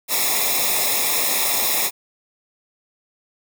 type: noise with comb filter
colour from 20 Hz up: white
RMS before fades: -20 dBFS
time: 0.08-1.91 s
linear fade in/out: 50 ms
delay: 0.66 ms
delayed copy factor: -0.95
effects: none